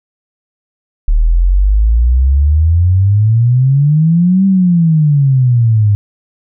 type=exponential two-way sweep; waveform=sine; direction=up then down; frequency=37 to 196 to 101.1 Hz; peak=-6 dBFS; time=1.08-5.95 s; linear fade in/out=0 ms; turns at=4.46 s; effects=none